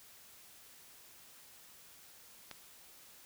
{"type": "click", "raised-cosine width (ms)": 0.2, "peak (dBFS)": -27, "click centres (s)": 2.513, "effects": ["white hiss -58 dBFS RMS until 3.25 s"]}